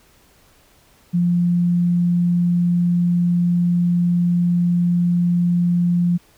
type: tone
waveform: sine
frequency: 174.61 Hz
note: F3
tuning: in tune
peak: -14 dBFS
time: 1.13-6.18 s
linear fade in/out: 20 ms
effects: pink hiss -54 dBFS RMS until 6.37 s